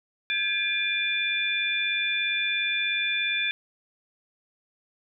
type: tone cluster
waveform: sine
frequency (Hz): 1602 / 1699 / 2397 / 3505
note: G6 / G#6 / D7 / A7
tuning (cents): +37 / +39 / +35 / -7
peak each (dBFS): -35 / -33 / -26 / -29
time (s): 0.3-3.51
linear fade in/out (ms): 0
effects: none